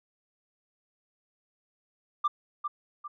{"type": "tone with echo", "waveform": "sine", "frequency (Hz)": 1186, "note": "D6", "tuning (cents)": 17, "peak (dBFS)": -20, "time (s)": [2.24, 2.28], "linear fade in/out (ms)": 10, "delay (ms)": 400, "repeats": 2, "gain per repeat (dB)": -8, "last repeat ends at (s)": 3.08, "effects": ["tanh soft clip ceiling -21 dBFS"]}